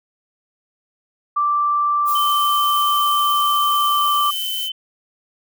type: tone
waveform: sine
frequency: 1173 Hz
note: D6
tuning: 2 cents flat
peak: -15 dBFS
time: 1.36-4.31 s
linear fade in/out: 10 ms
type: noise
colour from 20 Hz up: violet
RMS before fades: -28 dBFS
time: 2.05-4.7 s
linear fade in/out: 50 ms
type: tone with pitch glide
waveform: sine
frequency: 3082 to 3061 Hz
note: G7 to G7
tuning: -30 to -42 cents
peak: -23 dBFS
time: 2.15-4.72 s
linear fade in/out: 5 ms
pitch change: -12 cents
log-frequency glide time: 3.72-4.37 s
effects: none